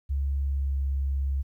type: tone with pitch glide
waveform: sine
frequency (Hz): 69.3 to 68.42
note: C#2 to C#2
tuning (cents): 0 to -22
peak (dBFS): -24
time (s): 0.09-1.43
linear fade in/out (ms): 20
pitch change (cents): -22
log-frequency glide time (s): 0.44-0.76
effects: 11-bit